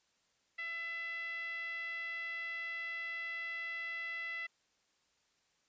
10% pulse tone with band-pass filter, 669 Hz, E5, 25 cents sharp, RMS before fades -41 dBFS, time 0.58-4.47 s, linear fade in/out 10 ms, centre 2100 Hz, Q 6, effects white hiss -75 dBFS RMS until 5.68 s + resampled to 16000 Hz

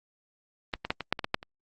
clicks, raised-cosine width 0.3 ms, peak -12 / -17 / -10 / -17 / -7 / -16 / -14 / -8 / -26 dBFS, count 9, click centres 0.738 / 0.85 / 0.905 / 1.007 / 1.126 / 1.192 / 1.244 / 1.344 / 1.429 s, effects Opus 24 kbps

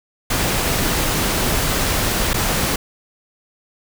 pink noise with dropouts, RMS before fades -19 dBFS, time 0.3-2.76 s, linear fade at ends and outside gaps 5 ms, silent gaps 2.334-2.341 s, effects none

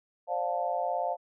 sine chord, D minor seventh, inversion third, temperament just, 528.6 / 587.3 / 704.8 / 881 Hz, C5 / D5 / F5 / A5, +18 / 0 / +16 / +2 cents, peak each -35 / -35 / -30 / -35 dBFS, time 0.27-1.17 s, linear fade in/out 50 ms, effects none

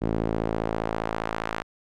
sawtooth tone with band-pass filter sweep, 55 Hz, A1, in tune, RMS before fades -28 dBFS, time 0.01-1.63 s, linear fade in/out 20 ms, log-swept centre 310 to 1400 Hz, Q 0.87, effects none

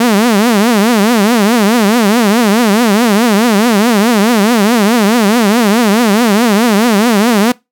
sawtooth tone with vibrato, 220 Hz, A3, in tune, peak -3 dBFS, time 0-7.52 s, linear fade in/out 5 ms, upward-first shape triangle, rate 4.7 Hz, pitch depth 240 cents each way, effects noise-tail reverb RT60 0.2 s tail -22 dB re dry

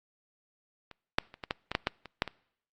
clicks, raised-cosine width 0.3 ms, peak -30 / -7 / -30 / -21 / -13 / -16 / -9 / -10 / -27 / -9 / -21 dBFS, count 11, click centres 0.913 / 1.185 / 1.341 / 1.438 / 1.509 / 1.716 / 1.751 / 1.871 / 2.057 / 2.221 / 2.277 s, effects noise-tail reverb RT60 0.7 s tail -25 dB re dry + Opus 48 kbps

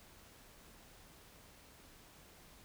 silence, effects pink hiss -60 dBFS RMS until 2.64 s

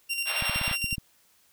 sawtooth tone with tremolo, 2765 Hz, F7, 18 cents flat, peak -23 dBFS, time 0.09-0.96 s, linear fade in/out 20 ms, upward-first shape square, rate 11 Hz, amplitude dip 45%
white band-pass noise, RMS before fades -33 dBFS, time 0.25-0.77 s, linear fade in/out 50 ms, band 540 to 3800 Hz, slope 48 dB/octave
clicks, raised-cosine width 5 ms, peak -22 dBFS, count 9, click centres 0.424 / 0.496 / 0.56 / 0.614 / 0.679 / 0.713 / 0.843 / 0.928 / 0.982 s
effects white hiss -63 dBFS RMS until 1.52 s

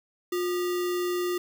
sine tone with sample-and-hold, 356.1 Hz, F4, 34 cents sharp, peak -25 dBFS, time 0.32-1.38 s, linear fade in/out 5 ms, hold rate 1575 Hz, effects none

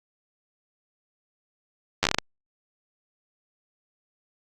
slowing click train, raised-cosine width 0.2 ms, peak -3 dBFS, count 8, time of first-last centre 2.03-2.185 s, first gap 10 ms, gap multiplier 1.26, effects Opus 48 kbps

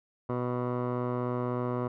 15% pulse tone with low-pass filter, 123.47 Hz, B2, in tune, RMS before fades -31 dBFS, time 0.29-1.88 s, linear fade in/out 5 ms, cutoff 940 Hz, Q 2.8, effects none

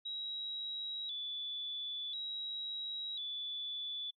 sine tone with vibrato, 3652 Hz, A#7, 36 cents flat, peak -38 dBFS, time 0.05-4.11 s, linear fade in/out 10 ms, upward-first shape square, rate 0.48 Hz, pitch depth 92 cents each way, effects noise-tail reverb RT60 0.1 s tail -24 dB re dry

